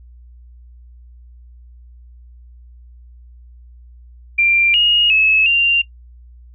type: tone with pitch steps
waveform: sine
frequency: 2374 / 2867 / 2590 / 2779 Hz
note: D7 / F7 / E7 / F7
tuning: +18 / +45 / -31 / -9 cents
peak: -10 dBFS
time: 4.38-5.82 s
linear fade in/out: 10 ms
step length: 360 ms
effects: noise-tail reverb RT60 0.1 s tail -22 dB re dry + added 60 Hz sine -39 dBFS peak until 6.54 s